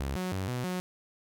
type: tone with pitch steps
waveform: sawtooth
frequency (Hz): 68.2 / 183.7 / 94.8 / 124.3 / 182.2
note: C#2 / F#3 / F#2 / B2 / F#3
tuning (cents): -28 / -12 / +43 / +12 / -26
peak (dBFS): -27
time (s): 0-0.8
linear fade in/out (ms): 0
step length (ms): 160
effects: none